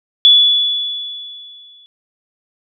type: tone with exponential decay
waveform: sine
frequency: 3428 Hz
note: A7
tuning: 46 cents flat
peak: -3 dBFS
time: 0.25-1.86 s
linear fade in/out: 0 ms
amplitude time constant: 350 ms
effects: none